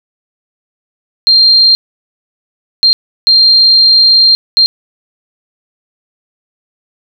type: tone bursts at uneven times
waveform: sine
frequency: 4186 Hz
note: C8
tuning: in tune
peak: -3 dBFS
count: 4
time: 1.27-1.75 / 2.83-2.93 / 3.27-4.35 / 4.57-4.66 s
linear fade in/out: 0 ms
effects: none